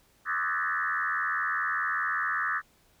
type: tone with frequency modulation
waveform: sine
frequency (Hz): 1500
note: F#6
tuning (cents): +23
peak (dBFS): -26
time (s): 0.25-2.62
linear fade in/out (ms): 50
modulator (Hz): 84.9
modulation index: 4
effects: pink hiss -64 dBFS RMS until 3 s